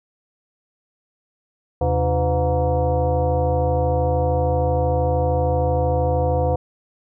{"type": "tone with frequency modulation", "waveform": "sine", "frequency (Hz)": 293, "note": "D4", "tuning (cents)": -4, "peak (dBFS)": -16, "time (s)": [1.81, 6.56], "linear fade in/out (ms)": 5, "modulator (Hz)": 213, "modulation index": 2.1, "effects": []}